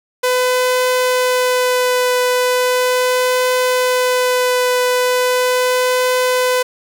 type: tone with vibrato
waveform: sawtooth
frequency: 502 Hz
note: B4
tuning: 28 cents sharp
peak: -9 dBFS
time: 0.23-6.63 s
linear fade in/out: 10 ms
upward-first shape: triangle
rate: 0.38 Hz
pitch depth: 12 cents each way
effects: none